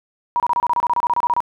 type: tone bursts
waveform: sine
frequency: 960 Hz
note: B5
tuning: 49 cents flat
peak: -14 dBFS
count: 16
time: 0.36-1.404 s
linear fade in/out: 0 ms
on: 39 ms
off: 28 ms
effects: none